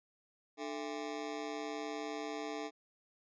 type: ring-modulated tone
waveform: 25% pulse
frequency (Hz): 368.7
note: F#4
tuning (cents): -6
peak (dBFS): -32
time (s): 0.57-2.71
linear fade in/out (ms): 50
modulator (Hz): 69.5
effects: resampled to 16000 Hz